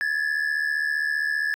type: tone pair together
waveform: triangle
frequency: 1675 / 1750.2 Hz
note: G#6 / A6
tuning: +14 / -10 cents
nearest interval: minor second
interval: 76 cents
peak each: -22 / -22 dBFS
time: 0.01-1.54 s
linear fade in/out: 0 ms
effects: tanh soft clip ceiling -18 dBFS

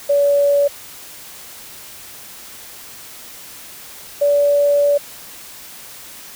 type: tone pair in turn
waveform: sine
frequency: 570 / 575.3 Hz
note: C#5 / D5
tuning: +48 / -36 cents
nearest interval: unison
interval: 16 cents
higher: second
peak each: -11 dBFS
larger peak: neither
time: 0.09-0.68 / 4.21-4.98 s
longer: second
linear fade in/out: 10 ms
effects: white hiss -37 dBFS RMS until 6.35 s

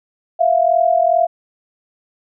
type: tone pair together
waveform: sine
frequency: 661.6 / 704 Hz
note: E5 / F5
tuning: +6 / +14 cents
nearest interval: minor second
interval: 108 cents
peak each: -14 dBFS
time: 0.39-1.27 s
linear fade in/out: 20 ms
effects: none

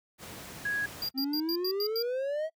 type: noise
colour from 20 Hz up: pink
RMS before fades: -44 dBFS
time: 0.18-1.11 s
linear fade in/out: 50 ms
type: tone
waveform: sine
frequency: 1661.2 Hz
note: G#6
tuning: in tune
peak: -28 dBFS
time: 0.65-0.86 s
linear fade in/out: 5 ms
type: tone bursts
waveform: square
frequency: 4784 Hz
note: D8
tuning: 31 cents sharp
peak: -31 dBFS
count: 7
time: 1.02-2.024 s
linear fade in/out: 2 ms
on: 68 ms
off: 88 ms
type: exponential sweep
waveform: triangle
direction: up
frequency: 260 to 650 Hz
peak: -27 dBFS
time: 1.14-2.5 s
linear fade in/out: 50 ms
effects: noise-tail reverb RT60 0.1 s tail -26 dB re dry + high-pass 80 Hz 12 dB/octave

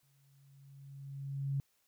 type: tone with exponential growth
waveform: sine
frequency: 138.2 Hz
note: C#3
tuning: 5 cents flat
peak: -30 dBFS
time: 0.03-1.6 s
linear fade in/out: 0 ms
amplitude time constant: 340 ms
effects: white hiss -75 dBFS RMS until 1.87 s

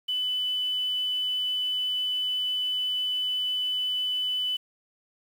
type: tone with quantisation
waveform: sine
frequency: 2998 Hz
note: F#7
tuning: 22 cents sharp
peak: -25 dBFS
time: 0.08-4.57 s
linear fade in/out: 10 ms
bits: 8
effects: none

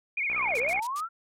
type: tone with vibrato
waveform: sine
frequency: 2296 Hz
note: D7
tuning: 40 cents flat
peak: -26 dBFS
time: 0.17-0.8 s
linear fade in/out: 5 ms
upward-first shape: sine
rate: 16 Hz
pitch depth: 130 cents each way
type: click train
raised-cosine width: 0.5 ms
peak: -26 dBFS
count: 32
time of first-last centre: 0.3-0.791 s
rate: 63.1 Hz
type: linear two-way sweep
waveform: sine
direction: down then up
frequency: 1396.9 to 440 to 1396.9 Hz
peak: -29 dBFS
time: 0.34-1.09 s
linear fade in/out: 50 ms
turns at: 0.58 s
type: noise bursts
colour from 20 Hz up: violet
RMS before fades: -31 dBFS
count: 4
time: 0.55-1.006 s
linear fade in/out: 2 ms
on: 48 ms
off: 88 ms
effects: low-pass 7000 Hz 12 dB/octave

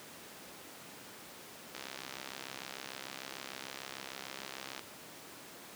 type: click train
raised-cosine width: 0.2 ms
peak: -24 dBFS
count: 204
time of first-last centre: 1.75-4.793 s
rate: 66.7 Hz
effects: pink hiss -50 dBFS RMS until 5.75 s + high-pass 200 Hz 12 dB/octave

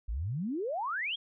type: exponential sweep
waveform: sine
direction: up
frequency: 48.49 to 3375 Hz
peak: -31 dBFS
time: 0.08-1.16 s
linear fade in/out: 10 ms
effects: none

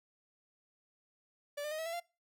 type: tone with pitch steps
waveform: 45% pulse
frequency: 580 / 600.8 / 622.3 / 644.7 / 667.8 / 691.7 Hz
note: D5 / D5 / D#5 / E5 / E5 / F5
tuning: -22 / +39 / 0 / -39 / +22 / -17 cents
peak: -37 dBFS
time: 1.57-2.002 s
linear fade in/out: 10 ms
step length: 72 ms
effects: noise-tail reverb RT60 0.3 s tail -23 dB re dry

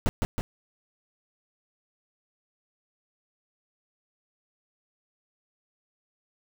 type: noise with echo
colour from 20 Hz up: brown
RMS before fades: -22 dBFS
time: 0.06-0.09 s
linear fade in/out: 0 ms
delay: 160 ms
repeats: 2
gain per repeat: -3 dB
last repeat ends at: 0.41 s
effects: none

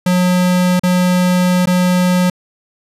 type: tone with dropouts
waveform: square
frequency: 180.7 Hz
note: F#3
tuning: 41 cents flat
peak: -11 dBFS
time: 0.06-2.3 s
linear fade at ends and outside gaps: 5 ms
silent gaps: 0.796-0.834 / 1.658-1.671 s
effects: resampled to 32000 Hz

